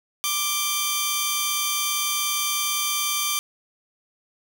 10% pulse tone pair together, 1174.7 / 3145 Hz, D6 / G7, 0 / +5 cents, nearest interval octave + perfect fourth, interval 1705 cents, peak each -17 dBFS, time 0.24-3.39 s, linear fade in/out 0 ms, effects 7-bit

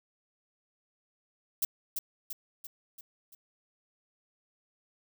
violet noise with echo, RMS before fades -28 dBFS, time 1.62-1.65 s, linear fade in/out 5 ms, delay 340 ms, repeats 5, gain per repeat -5 dB, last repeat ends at 3.35 s, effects none

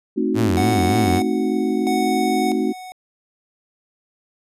sine chord, A diminished seventh, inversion none, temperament equal with one note detuned, 220 / 263.4 / 311.1 / 370 Hz, A3 / C4 / Eb4 / Gb4, 0 / +12 / 0 / 0 cents, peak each -23 dBFS, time 0.16-2.73 s, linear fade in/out 20 ms
sawtooth tone with vibrato, 100 Hz, G2, 35 cents sharp, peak -15 dBFS, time 0.34-1.22 s, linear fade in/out 50 ms, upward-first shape sine, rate 3.5 Hz, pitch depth 230 cents each way
square tone with tremolo, 740 Hz, F#5, in tune, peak -22 dBFS, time 0.57-2.92 s, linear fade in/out 0 ms, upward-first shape square, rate 0.77 Hz, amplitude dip 75%
effects resampled to 32000 Hz

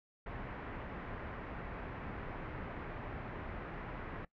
pink low-pass noise, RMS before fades -44 dBFS, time 0.26-4.25 s, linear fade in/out 5 ms, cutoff 2100 Hz, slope 24 dB/octave, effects noise-tail reverb RT60 0.1 s tail -20 dB re dry

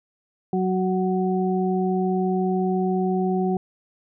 harmonic tone, 185.9 Hz, F#3, 8 cents sharp, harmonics 1 / 2 / 4, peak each -22 / -24 / -28 dBFS, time 0.53-3.57 s, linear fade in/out 2 ms, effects none

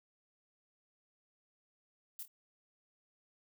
violet noise with echo, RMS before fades -44 dBFS, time 2.19-2.23 s, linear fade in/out 2 ms, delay 25 ms, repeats 2, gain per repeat -10 dB, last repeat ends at 2.28 s, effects none

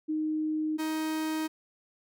sine / 45% pulse tone pair in turn, 310 / 314 Hz, D#4 / D#4, -6 / +16 cents, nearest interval unison, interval 22 cents, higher second, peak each -27 / -29 dBFS, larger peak first, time 0.08-0.78 / 0.78-1.48 s, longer neither, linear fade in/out 20 ms, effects none

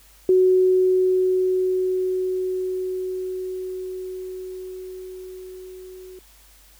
sine tone with level ramp, 371 Hz, F#4, 5 cents sharp, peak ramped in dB -12 to -38 dBFS, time 0.29-6.19 s, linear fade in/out 2 ms, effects added 50 Hz sine -53 dBFS peak until 6.79 s + white hiss -53 dBFS RMS until 6.79 s

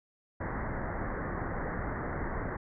pink low-pass noise, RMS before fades -35 dBFS, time 0.4-2.57 s, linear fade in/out 10 ms, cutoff 2000 Hz, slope 96 dB/octave, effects none

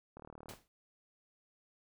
click train, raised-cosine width 1 ms, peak -36 dBFS, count 15, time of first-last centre 0.17-0.536 s, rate 38.2 Hz
pink noise with exponential decay, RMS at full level -45 dBFS, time 0.49-0.68 s, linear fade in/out 0 ms, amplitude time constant 41 ms
effects none

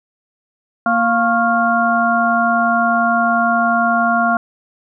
harmonic tone with a mistuned harmonic, 232.8 Hz, A#3, 2 cents flat, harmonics 1 / 3 / 5 / 6, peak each -19 / -16 / -20 / -17 dBFS, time 0.86-4.37 s, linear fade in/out 2 ms, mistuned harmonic 5, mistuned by -100 cents, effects none

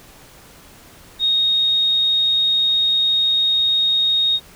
sine tone, 3729 Hz, A#7, in tune, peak -14 dBFS, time 1.19-4.4 s, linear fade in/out 50 ms, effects pink hiss -45 dBFS RMS until 4.55 s

